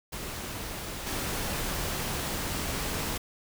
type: noise with level steps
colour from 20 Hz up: pink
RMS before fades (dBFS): -37 / -32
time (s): 0.12-3.18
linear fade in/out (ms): 10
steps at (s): 1.06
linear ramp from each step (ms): 10
effects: none